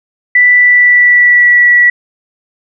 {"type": "tone with pitch glide", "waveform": "sine", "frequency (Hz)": [1975.5, 1943.8], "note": ["B6", "B6"], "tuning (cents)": [0, -28], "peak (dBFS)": -3, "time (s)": [0.35, 1.9], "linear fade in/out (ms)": 5, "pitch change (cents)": -28, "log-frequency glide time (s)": [0.53, 1.69], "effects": []}